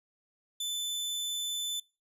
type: tone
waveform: sawtooth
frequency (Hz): 3515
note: A7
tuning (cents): -2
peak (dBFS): -29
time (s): 0.6-1.8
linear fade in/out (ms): 5
effects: noise-tail reverb RT60 0.3 s tail -25 dB re dry + resampled to 32000 Hz

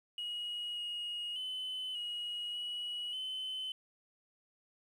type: tone with pitch steps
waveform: sine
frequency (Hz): 2897 / 2879 / 3029 / 2898 / 2921 / 3046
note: F#7 / F#7 / F#7 / F#7 / F#7 / F#7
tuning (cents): -37 / -48 / +40 / -37 / -23 / +50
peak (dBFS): -35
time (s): 0.18-3.72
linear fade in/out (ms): 2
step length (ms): 590
effects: tanh soft clip ceiling -35 dBFS + 11-bit

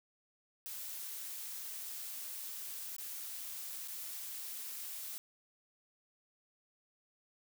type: noise with dropouts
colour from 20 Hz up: blue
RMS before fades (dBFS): -44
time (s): 0.66-5.18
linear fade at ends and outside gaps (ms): 0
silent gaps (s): 2.965-2.983 / 3.876-3.883
effects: none

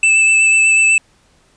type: tone with vibrato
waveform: square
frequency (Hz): 2636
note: E7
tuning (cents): -1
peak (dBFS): -9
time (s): 0.03-0.98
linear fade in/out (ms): 2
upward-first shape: sine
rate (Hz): 8.1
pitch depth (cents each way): 14
effects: pink hiss -54 dBFS RMS until 1.56 s + resampled to 22050 Hz

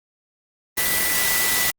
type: tone in noise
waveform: sine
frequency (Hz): 1975.5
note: B6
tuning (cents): 0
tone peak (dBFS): -25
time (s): 0.77-1.71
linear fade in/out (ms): 10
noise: white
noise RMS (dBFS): -21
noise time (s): 0.77-1.71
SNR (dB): -7
effects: Opus 24 kbps

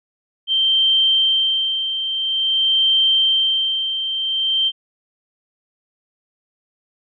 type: tone with tremolo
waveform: sine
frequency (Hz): 3136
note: G7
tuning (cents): 0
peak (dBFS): -12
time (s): 0.47-4.72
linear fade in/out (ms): 50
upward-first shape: sine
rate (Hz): 0.49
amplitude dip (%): 60
effects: none

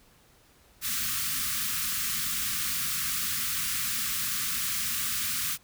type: band-stop noise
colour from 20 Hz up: white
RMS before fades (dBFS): -30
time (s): 0.81-5.58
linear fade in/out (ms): 50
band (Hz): 260 to 1100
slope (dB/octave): 96
effects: pink hiss -60 dBFS RMS until 5.63 s

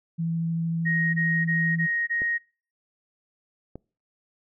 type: tone with vibrato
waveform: sine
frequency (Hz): 165.6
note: E3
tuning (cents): +8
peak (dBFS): -24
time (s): 0.18-1.87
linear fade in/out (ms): 20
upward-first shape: triangle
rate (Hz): 13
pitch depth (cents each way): 10
type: tone bursts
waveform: sine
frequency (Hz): 1873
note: A#6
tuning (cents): +8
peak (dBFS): -23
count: 5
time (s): 0.85-2.384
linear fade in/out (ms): 20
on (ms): 290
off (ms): 21
type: clicks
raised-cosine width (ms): 2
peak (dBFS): -24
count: 2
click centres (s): 2.219 / 3.756
effects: noise-tail reverb RT60 0.4 s tail -26 dB re dry

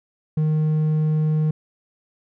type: tone with hard clipping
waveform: sine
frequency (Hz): 154.7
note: D#3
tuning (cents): -10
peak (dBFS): -18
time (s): 0.37-1.51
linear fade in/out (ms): 5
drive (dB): 3
effects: none

